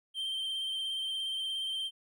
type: tone with vibrato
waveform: triangle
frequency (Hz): 3136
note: G7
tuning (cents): 0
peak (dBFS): -31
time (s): 0.14-1.91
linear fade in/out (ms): 50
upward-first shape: triangle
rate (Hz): 17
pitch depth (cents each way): 31
effects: none